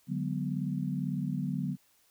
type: chord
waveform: sine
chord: G# half-diminished seventh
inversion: second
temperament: equal with one note detuned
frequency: 146.83 / 185 / 204.7 / 246.9 Hz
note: D3 / F#3 / G#3 / B3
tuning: 0 / 0 / -25 / 0 cents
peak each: -34 / -34 / -40 / -36 dBFS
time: 0.07-1.77 s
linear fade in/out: 50 ms
effects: white hiss -67 dBFS RMS until 2.1 s